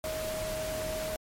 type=tone in noise; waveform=sine; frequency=629 Hz; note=D#5; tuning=19 cents sharp; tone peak=-33 dBFS; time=0.04-1.16 s; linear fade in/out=0 ms; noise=pink; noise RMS=-38 dBFS; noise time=0.04-1.16 s; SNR=+2 dB; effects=MP3 64 kbps